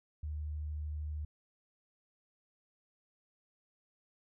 sine tone with vibrato, 75.6 Hz, D#2, 49 cents flat, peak -36 dBFS, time 0.23-1.25 s, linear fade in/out 5 ms, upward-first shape triangle, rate 13 Hz, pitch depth 9 cents each way, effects none

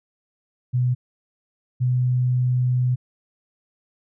sine tone pair in turn, 124.8 / 125.5 Hz, B2 / B2, +19 / +28 cents, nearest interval unison, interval 9 cents, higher second, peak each -17 dBFS, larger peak neither, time 0.73-0.95 / 1.8-2.96 s, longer second, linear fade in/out 20 ms, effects none

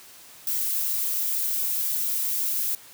violet noise, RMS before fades -26 dBFS, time 0.47-2.75 s, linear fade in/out 2 ms, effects white hiss -48 dBFS RMS until 2.93 s + high-pass 80 Hz 12 dB/octave

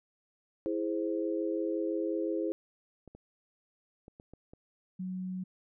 sine chord, E augmented, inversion none, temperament equal, 329.6 / 415.3 / 523.3 Hz, E4 / G#4 / B#4, 0 / 0 / 0 cents, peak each -32 / -35 / -36 dBFS, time 0.66-2.52 s, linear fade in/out 0 ms
clicks, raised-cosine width 2 ms, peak -36 dBFS, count 6, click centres 3.077 / 3.15 / 4.081 / 4.199 / 4.336 / 4.535 s
sine tone, 185 Hz, F#3, in tune, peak -34 dBFS, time 4.99-5.44 s, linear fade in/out 10 ms
effects none

